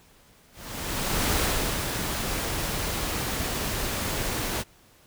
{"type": "noise with ADSR envelope", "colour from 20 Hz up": "pink", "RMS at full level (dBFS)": -24, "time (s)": [0.52, 4.64], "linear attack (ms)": 810, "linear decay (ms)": 460, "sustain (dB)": -5, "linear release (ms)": 35, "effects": ["pink hiss -57 dBFS RMS until 5.06 s"]}